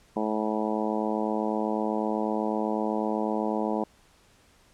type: harmonic tone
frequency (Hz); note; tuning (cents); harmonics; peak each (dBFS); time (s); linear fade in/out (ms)
108; A2; -32; 2 / 3 / 4 / 5 / 6 / 7 / 8 / 9; -30 / -32 / -33 / -34 / -35 / -35 / -36 / -37; 0.16-3.84; 5
effects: pink hiss -60 dBFS RMS until 4.73 s + low-pass 10000 Hz 12 dB/octave